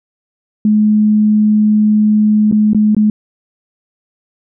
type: tone with dropouts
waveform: sine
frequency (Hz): 212.4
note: G#3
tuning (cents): +39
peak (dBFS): -7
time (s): 0.65-3.1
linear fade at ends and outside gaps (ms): 2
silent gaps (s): 2.514-2.524 / 2.733-2.747 / 2.948-2.966
effects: none